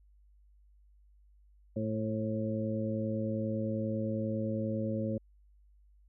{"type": "harmonic tone with a mistuned harmonic", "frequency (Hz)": 110, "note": "A2", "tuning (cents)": 0, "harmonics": [1, 2, 3, 4, 5], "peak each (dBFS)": [-36, -34, -40, -44, -37], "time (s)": [1.76, 5.18], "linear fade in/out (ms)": 5, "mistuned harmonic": 5, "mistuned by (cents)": -24, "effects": ["added 50 Hz sine -59 dBFS peak until 6.08 s"]}